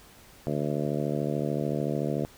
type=harmonic tone; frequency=73.6 Hz; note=D2; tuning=4 cents sharp; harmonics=2 / 3 / 4 / 5 / 6 / 7 / 8 / 9; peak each=-31 / -33 / -34 / -35 / -36 / -36 / -37 / -38 dBFS; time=0.47-2.25 s; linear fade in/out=0 ms; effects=pink hiss -53 dBFS RMS until 2.37 s

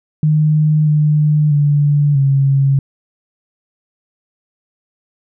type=tone with pitch steps; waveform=sine; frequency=153.2 / 150.8 / 145.6 / 137.4 Hz; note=D#3 / D3 / D3 / C#3; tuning=-27 / +46 / -15 / -15 cents; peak=-9 dBFS; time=0.23-2.79 s; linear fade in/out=2 ms; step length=640 ms; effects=none

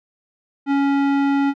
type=tone; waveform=square; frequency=278.9 Hz; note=C#4; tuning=11 cents sharp; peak=-16 dBFS; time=0.66-1.54 s; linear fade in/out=50 ms; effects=low-pass 2000 Hz 12 dB/octave

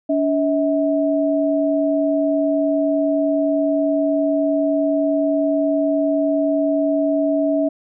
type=tone pair together; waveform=sine; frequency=286.5 / 643.2 Hz; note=D4 / E5; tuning=-43 / -43 cents; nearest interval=octave + major second; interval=1400 cents; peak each=-18 dBFS; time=0.09-7.69 s; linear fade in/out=10 ms; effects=none

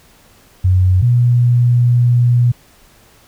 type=tone pair in turn; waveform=sine; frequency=92.1 / 121.43 Hz; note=F#2 / B2; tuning=-7 / -29 cents; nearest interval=perfect fourth; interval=478 cents; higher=second; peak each=-8 dBFS; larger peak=neither; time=0.64-1.02 / 1.02-2.52 s; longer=second; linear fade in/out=10 ms; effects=pink hiss -48 dBFS RMS until 3.27 s

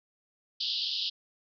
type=band-pass noise; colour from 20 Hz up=white; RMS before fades=-32 dBFS; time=0.6-1.1 s; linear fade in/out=10 ms; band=2900 to 5000 Hz; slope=96 dB/octave; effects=none

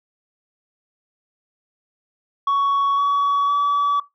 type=tone with pitch steps; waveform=sine; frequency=1117 / 1131.3 / 1145.8 Hz; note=C#6 / C#6 / D6; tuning=+13 / +35 / -43 cents; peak=-13 dBFS; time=2.47-4 s; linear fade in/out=5 ms; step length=510 ms; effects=noise-tail reverb RT60 0.2 s tail -21 dB re dry + tanh soft clip ceiling -15 dBFS

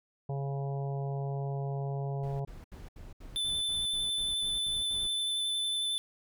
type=harmonic tone; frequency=138.59 Hz; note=C#3; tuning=in tune; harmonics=1 / 3 / 4 / 5 / 6 / 7; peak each=-32 / -41 / -46 / -43 / -49 / -52 dBFS; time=0.29-2.45 s; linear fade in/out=5 ms
type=noise bursts; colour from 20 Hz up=brown; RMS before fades=-46 dBFS; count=12; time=2.23-5.073 s; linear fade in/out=5 ms; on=170 ms; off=73 ms
type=tone with vibrato; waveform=square; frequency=3520 Hz; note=A7; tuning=in tune; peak=-30 dBFS; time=3.36-5.98 s; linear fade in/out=0 ms; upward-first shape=sine; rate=11 Hz; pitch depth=12 cents each way
effects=none

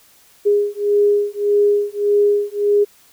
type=beating tone pair; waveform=sine; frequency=409.8 / 411.5 Hz; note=G#4 / G#4; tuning=-23 / -16 cents; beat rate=1.7 Hz; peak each=-16 dBFS; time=0.45-2.85 s; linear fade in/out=20 ms; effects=white hiss -51 dBFS RMS until 3.12 s

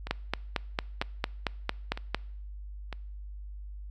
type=two click trains; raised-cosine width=0.3 ms; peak=-11 / -21 dBFS; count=10 / 4; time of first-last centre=0.11-2.146 / 0.07-2.927 s; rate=4.42 / 1.05 Hz; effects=noise-tail reverb RT60 0.7 s tail -24 dB re dry + added 50 Hz sine -39 dBFS peak until 3.9 s

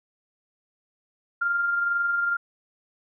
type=tone with amplitude modulation; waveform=sine; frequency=1396.9 Hz; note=F6; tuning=in tune; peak=-20 dBFS; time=1.41-2.37 s; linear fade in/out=10 ms; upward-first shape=sine; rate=22.1 Hz; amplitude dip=35%; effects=none

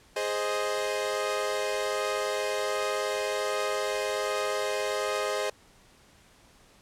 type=chord; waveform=sawtooth; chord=Ab major; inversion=none; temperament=equal; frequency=415.3 / 523.3 / 622.3 Hz; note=Ab4 / C5 / Eb5; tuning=0 / 0 / 0 cents; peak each=-28 dBFS; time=0.16-5.5 s; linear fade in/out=5 ms; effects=pink hiss -58 dBFS RMS until 6.81 s + low-pass 10000 Hz 12 dB/octave

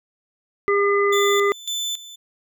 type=harmonic tone; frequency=403.3 Hz; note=G4; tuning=49 cents sharp; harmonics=1 / 3 / 5; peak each=-17 / -22 / -24 dBFS; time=0.68-1.52 s; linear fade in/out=0 ms
type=tone with tremolo; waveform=30% pulse; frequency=3520 Hz; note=A7; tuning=in tune; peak=-21 dBFS; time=1.12-2.16 s; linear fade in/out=10 ms; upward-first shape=square; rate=1.8 Hz; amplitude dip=80%
effects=none

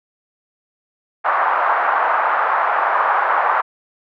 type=band-pass noise; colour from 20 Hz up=pink; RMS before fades=-17 dBFS; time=1.24-3.62 s; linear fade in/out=20 ms; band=790 to 1400 Hz; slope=24 dB/octave; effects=none

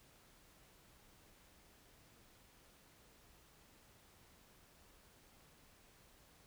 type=silence; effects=pink hiss -66 dBFS RMS until 6.46 s

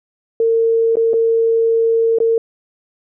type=tone with dropouts; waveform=sine; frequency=455.4 Hz; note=A#4; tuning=40 cents flat; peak=-11 dBFS; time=0.4-2.38 s; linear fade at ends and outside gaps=2 ms; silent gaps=0.956-0.969 / 1.134-1.139 / 2.186-2.202 s; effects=none

